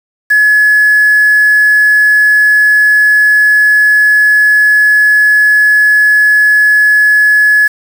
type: tone with quantisation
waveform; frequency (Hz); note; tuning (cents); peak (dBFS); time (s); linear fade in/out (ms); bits
sine; 1700; G#6; +40; -4; 0.3-7.68; 10; 4
effects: none